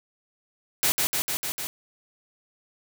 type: noise with echo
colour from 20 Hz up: white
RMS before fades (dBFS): -22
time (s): 0.83-0.92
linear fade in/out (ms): 0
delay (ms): 150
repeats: 5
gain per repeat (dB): -2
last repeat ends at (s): 1.67
effects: none